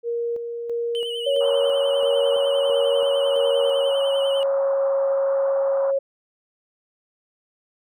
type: tone with tremolo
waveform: sine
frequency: 469.7 Hz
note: A#4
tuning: 13 cents sharp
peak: -22 dBFS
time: 0.03-3.93 s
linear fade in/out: 50 ms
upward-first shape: square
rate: 1.5 Hz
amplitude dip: 45%
type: tone with vibrato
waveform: triangle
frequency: 2992 Hz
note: F#7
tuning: 19 cents sharp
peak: -27 dBFS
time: 0.95-4.43 s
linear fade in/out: 0 ms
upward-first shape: sine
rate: 10 Hz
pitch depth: 64 cents each way
type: tone with pitch glide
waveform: sine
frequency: 557 to 547.7 Hz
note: C#5 to C#5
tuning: +8 to -21 cents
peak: -18 dBFS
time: 1.26-5.99 s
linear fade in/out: 10 ms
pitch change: -29 cents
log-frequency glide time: 3.05-4.85 s
type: band-pass noise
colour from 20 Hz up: white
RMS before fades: -35 dBFS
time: 1.4-5.92 s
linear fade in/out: 20 ms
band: 530 to 1300 Hz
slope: 48 dB/octave
effects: none